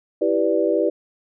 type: chord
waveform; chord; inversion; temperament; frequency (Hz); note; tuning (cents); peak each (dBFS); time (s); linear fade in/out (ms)
sine; E minor seventh; none; equal; 329.6 / 392 / 493.9 / 587.3; E4 / G4 / B4 / D5; 0 / 0 / 0 / 0; -22; 0.21-0.9; 10
effects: none